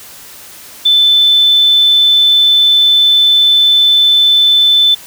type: tone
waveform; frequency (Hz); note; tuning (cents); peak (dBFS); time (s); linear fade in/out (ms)
sine; 3520; A7; 0; -5; 0.85-4.95; 10
effects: white hiss -34 dBFS RMS until 5.06 s